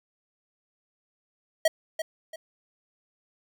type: tone with echo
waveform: square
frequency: 640 Hz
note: D#5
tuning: 49 cents sharp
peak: -18 dBFS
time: 1.65-1.68 s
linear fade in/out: 5 ms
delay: 340 ms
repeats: 2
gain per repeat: -10 dB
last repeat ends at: 2.36 s
effects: none